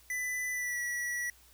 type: tone with pitch glide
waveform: square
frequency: 1995 to 1939.3 Hz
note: B6 to B6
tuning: +17 to -32 cents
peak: -33 dBFS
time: 0.1-1.3 s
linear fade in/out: 2 ms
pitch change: -49 cents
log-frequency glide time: 0.52-0.8 s
effects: added 60 Hz sine -63 dBFS peak until 1.53 s + white hiss -61 dBFS RMS until 1.53 s